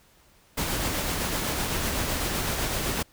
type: noise with tremolo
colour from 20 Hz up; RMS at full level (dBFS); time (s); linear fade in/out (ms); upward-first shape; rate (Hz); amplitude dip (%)
pink; -27; 0.57-3.03; 10; sine; 7.9; 25
effects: pink hiss -59 dBFS RMS until 3.12 s